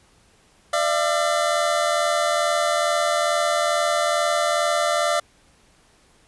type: tone pair together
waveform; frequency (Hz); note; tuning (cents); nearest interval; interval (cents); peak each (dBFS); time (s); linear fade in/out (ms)
25% pulse; 596.7 / 679; D5 / F5; +27 / -49; major second; 224; -18; 0.73-5.2; 5
effects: pink hiss -57 dBFS RMS until 6.27 s + resampled to 24000 Hz